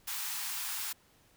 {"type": "high-pass noise", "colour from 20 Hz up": "white", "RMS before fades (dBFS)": -37, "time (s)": [0.07, 0.93], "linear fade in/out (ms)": 10, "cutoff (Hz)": 790, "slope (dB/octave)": 96, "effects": ["pink hiss -65 dBFS RMS until 1.36 s"]}